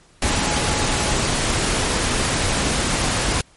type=tone in noise; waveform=sine; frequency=843 Hz; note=G#5; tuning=26 cents sharp; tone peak=-30 dBFS; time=0.23-1.13 s; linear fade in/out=2 ms; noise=pink; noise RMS=-20 dBFS; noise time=0.22-3.41 s; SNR=-13 dB; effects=pink hiss -53 dBFS RMS until 3.56 s + MP3 48 kbps